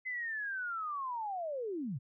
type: linear sweep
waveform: sine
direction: down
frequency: 2055 to 110 Hz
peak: -35 dBFS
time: 0.05-1.99 s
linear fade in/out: 20 ms
effects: none